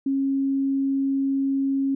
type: tone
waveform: sine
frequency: 272.5 Hz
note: C#4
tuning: 29 cents flat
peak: -20 dBFS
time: 0.06-1.95 s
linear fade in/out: 5 ms
effects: none